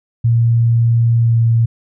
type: tone with pitch glide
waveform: sine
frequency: 116.54 to 115.27 Hz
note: A#2 to A#2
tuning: 0 to -19 cents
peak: -9 dBFS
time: 0.24-1.66 s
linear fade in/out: 10 ms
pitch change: -19 cents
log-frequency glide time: 1.19-1.38 s
effects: none